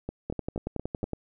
two click trains, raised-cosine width 2 ms, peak -19 / -17 dBFS, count 5 / 10, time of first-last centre 0.09-1.031 / 0.3-1.133 s, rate 4.25 / 10.8 Hz, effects none

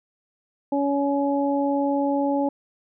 harmonic tone, 281.3 Hz, C#4, 26 cents sharp, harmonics 1 / 2 / 3, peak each -22 / -25 / -27 dBFS, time 0.72-2.49 s, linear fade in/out 5 ms, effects none

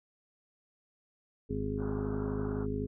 harmonic tone, 51.91 Hz, G#1, in tune, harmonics 1 / 2 / 3 / 4 / 5 / 7 / 8, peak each -39 / -38 / -42 / -41 / -37 / -46 / -37 dBFS, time 1.49-2.87 s, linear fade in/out 20 ms
white low-pass noise, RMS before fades -47 dBFS, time 1.77-2.67 s, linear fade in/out 50 ms, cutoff 1500 Hz, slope 96 dB/octave
effects none

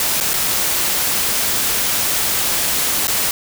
white noise with dropouts, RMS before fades -18 dBFS, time 0-3.31 s, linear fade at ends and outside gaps 1 ms, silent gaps 0.202-0.209 / 0.334-0.339 / 3.071-3.08 s, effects none

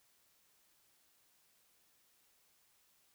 silence, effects white hiss -72 dBFS RMS until 3.14 s

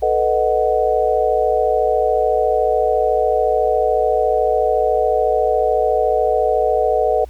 sine chord, B dominant seventh, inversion third, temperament equal, 440 / 493.9 / 622.3 / 740 Hz, A4 / B4 / D#5 / F#5, 0 / 0 / 0 / 0 cents, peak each -19 dBFS, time 0.02-7.25 s, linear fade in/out 10 ms, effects added 60 Hz sine -34 dBFS peak until 7.29 s + pink hiss -52 dBFS RMS until 7.29 s

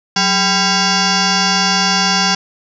sine tone with frequency modulation, 2199 Hz, C#7, 14 cents flat, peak -11 dBFS, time 0.16-2.35 s, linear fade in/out 5 ms, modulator 596 Hz, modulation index 6, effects none

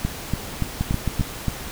two click trains, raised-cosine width 5 ms, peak -9 / -9 dBFS, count 4 / 6, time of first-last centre 0.81-1.21 / 0.05-1.483 s, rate 7.5 / 3.49 Hz, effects pink hiss -34 dBFS RMS until 1.71 s

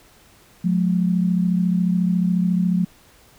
sine tone pair together, 178.9 / 213 Hz, F3 / G#3, +42 / +44 cents, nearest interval minor third, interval 302 cents, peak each -17 / -23 dBFS, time 0.64-2.85 s, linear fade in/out 10 ms, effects pink hiss -52 dBFS RMS until 3.38 s

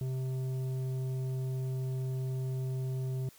sine tone with tanh clipping, 130.3 Hz, C3, 7 cents flat, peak -33 dBFS, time 0.01-3.29 s, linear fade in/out 2 ms, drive 9 dB, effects white hiss -59 dBFS RMS until 3.38 s

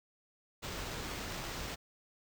pink noise with sample-and-hold, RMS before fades -41 dBFS, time 0.62-1.76 s, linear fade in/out 20 ms, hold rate 11025 Hz, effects none

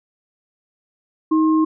sine tone pair together, 315.7 / 1067.4 Hz, D#4 / C6, +25 / +34 cents, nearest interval octave + major sixth, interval 2109 cents, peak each -13 / -23 dBFS, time 1.31-1.65 s, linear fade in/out 10 ms, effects none

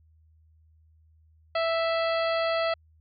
harmonic tone with a mistuned harmonic, 659.3 Hz, E5, in tune, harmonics 1 / 2 / 3 / 4 / 5 / 6 / 7, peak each -25 / -31 / -35 / -37 / -39 / -41 / -42 dBFS, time 1.55-2.74 s, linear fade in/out 5 ms, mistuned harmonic 6, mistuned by +90 cents, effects added 79 Hz sine -57 dBFS peak until 3 s

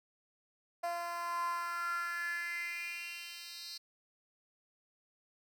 10% pulse tone with high-pass filter sweep, 344.1 Hz, F4, 26 cents flat, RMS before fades -39 dBFS, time 0.83-3.78 s, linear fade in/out 10 ms, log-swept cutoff 710 to 4200 Hz, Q 6.6, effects none

